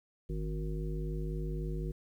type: harmonic tone with a mistuned harmonic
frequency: 51.91 Hz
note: G#1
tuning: in tune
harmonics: 1 / 3 / 5 / 7 / 9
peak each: -35 / -38 / -48 / -43 / -48 dBFS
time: 0.29-1.92 s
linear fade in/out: 10 ms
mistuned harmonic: 1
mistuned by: -69 cents
effects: 11-bit